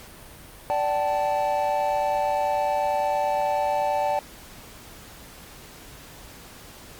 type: tone cluster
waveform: triangle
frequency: 586 / 768 / 877 Hz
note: D5 / G5 / A5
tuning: -4 / -36 / -6 cents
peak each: -24 dBFS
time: 0.7-4.19 s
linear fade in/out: 0 ms
effects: pink hiss -45 dBFS RMS until 6.99 s + Opus 48 kbps